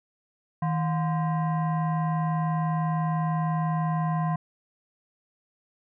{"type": "tone with frequency modulation", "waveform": "sine", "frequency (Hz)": 159.8, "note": "D#3", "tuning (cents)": 47, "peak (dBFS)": -23, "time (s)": [0.62, 4.36], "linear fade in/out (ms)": 5, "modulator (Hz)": 874, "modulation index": 0.74, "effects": []}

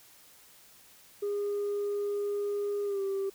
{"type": "tone with pitch glide", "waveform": "sine", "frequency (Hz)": [408.3, 391], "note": ["G#4", "G4"], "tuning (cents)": [-29, -4], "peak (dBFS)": -27, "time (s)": [1.22, 3.3], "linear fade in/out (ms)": 10, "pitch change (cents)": -75, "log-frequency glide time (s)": [2.85, 3.01], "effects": ["tanh soft clip ceiling -27 dBFS", "white hiss -57 dBFS RMS until 3.34 s"]}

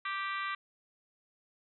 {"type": "harmonic tone", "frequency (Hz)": 391.5, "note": "G4", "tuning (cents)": -2, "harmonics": [3, 4, 5, 6, 7, 8, 9, 10], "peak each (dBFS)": [-36, -41, -40, -43, -48, -50, -50, -50], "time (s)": [0.05, 0.55], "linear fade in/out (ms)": 5, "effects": []}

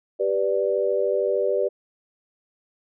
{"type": "chord", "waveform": "sine", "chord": "G major", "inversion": "none", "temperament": "equal", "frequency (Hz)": [392, 493.9, 587.3], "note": ["G4", "B4", "D5"], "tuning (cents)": [0, 0, 0], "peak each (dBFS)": -24, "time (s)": [0.19, 1.69], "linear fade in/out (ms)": 20, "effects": []}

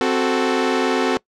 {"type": "chord", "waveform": "sawtooth", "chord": "F# diminished", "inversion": "second", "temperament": "equal", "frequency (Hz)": [261.6, 370, 440], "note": ["C4", "F#4", "A4"], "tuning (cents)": [0, 0, 0], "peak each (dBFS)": -17, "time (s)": [0.01, 1.17], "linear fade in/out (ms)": 0, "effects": ["noise-tail reverb RT60 0.1 s tail -22 dB re dry", "low-pass 5000 Hz 12 dB/octave"]}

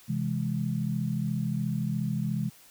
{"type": "chord", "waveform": "sine", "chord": "C augmented", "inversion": "none", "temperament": "equal", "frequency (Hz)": [130.81, 164.81, 207.7], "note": ["C3", "E3", "G#3"], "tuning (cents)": [0, 0, 0], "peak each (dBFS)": -31, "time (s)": [0.08, 2.5], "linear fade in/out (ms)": 20, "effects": ["white hiss -55 dBFS RMS until 2.7 s"]}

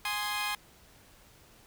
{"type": "chord", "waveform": "15% pulse", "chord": "Ab major", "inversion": "none", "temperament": "equal", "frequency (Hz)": [830.6, 1046.5, 1244.5], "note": ["Ab5", "C6", "Eb6"], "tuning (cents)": [0, 0, 0], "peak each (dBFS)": [-28, -28, -33], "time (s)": [0.05, 0.55], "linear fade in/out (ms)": 2, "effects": ["pink hiss -58 dBFS RMS until 1.66 s"]}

